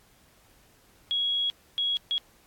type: tone bursts at uneven times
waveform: sine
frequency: 3322 Hz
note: G#7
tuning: in tune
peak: -24 dBFS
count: 3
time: 1.11-1.5 / 1.78-1.97 / 2.11-2.18 s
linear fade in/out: 0 ms
effects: pink hiss -60 dBFS RMS until 2.46 s + AAC 64 kbps